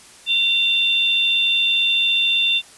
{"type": "tone pair together", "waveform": "sine", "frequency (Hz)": [2752, 3563], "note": ["F7", "A7"], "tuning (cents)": [-26, 21], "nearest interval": "major third", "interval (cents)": 447, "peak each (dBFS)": [-19, -17], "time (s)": [0.26, 2.62], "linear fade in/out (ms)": 50, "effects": ["white hiss -45 dBFS RMS until 2.77 s", "resampled to 24000 Hz"]}